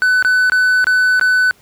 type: tone with dropouts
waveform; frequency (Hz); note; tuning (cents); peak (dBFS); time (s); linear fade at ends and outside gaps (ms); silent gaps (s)
triangle; 1500; F#6; +23; -8; 0.02-1.51; 0; 0.225-0.248 / 0.498-0.52 / 0.843-0.869 / 1.196-1.212
effects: pink hiss -51 dBFS RMS until 1.61 s + high-pass 60 Hz 12 dB/octave